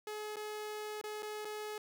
sawtooth tone with dropouts, 424.3 Hz, G#4, 37 cents sharp, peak -36 dBFS, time 0.07-1.78 s, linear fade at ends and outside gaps 2 ms, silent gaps 0.359-0.367 / 1.014-1.039 / 1.224-1.229 / 1.448-1.452 s, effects none

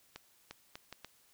accelerating click train, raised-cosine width 0.2 ms, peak -27 dBFS, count 5, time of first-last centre 0.16-1.047 s, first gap 350 ms, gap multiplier 0.7, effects white hiss -67 dBFS RMS until 1.33 s

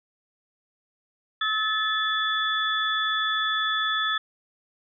sine tone cluster, 1291 / 1741 / 3448 Hz, E6 / A6 / A7, -37 / -19 / -36 cents, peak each -27 dBFS, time 1.41-4.18 s, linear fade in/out 5 ms, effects none

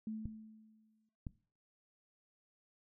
sine tone with exponential decay, 218.1 Hz, A3, 15 cents flat, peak -37 dBFS, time 0.07-1.09 s, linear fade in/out 2 ms, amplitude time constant 220 ms
clicks, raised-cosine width 5 ms, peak -29 dBFS, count 2, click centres 0.256 / 1.268 s
effects noise-tail reverb RT60 0.4 s tail -20 dB re dry

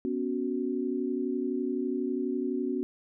sine chord, B suspended second, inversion none, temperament equal with one note detuned, 246.9 / 278.9 / 370 Hz, B3 / C#4 / F#4, 0 / +11 / 0 cents, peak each -32 dBFS, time 0.05-2.83 s, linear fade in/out 0 ms, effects none

